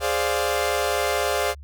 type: chord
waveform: sawtooth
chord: D half-diminished seventh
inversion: second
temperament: equal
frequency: 415.3 / 523.3 / 587.3 / 698.5 Hz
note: Ab4 / C5 / D5 / F5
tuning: 0 / 0 / 0 / 0 cents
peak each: -23 dBFS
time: 0-1.55 s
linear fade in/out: 50 ms
effects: added 71 Hz sine -38 dBFS peak until 1.63 s